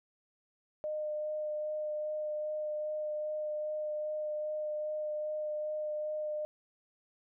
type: tone with vibrato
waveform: sine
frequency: 608 Hz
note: D#5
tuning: 40 cents flat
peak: -33 dBFS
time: 0.84-6.45 s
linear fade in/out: 0 ms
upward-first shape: sine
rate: 2.5 Hz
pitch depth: 11 cents each way
effects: none